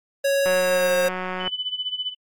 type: tone with pitch glide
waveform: square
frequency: 554.4 to 537.1 Hz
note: C#5 to C5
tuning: 0 to +45 cents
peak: -19 dBFS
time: 0.24-1.09 s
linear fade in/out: 10 ms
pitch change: -55 cents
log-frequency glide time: 0.47-0.94 s
type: click train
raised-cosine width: 0.5 ms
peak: -14 dBFS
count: 188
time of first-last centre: 0.46-1.476 s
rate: 184 Hz
type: tone with tremolo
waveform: sine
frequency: 3000 Hz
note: F#7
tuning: 23 cents sharp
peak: -22 dBFS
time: 1.39-2.15 s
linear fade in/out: 50 ms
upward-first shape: sine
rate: 15 Hz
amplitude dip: 80%
effects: AAC 64 kbps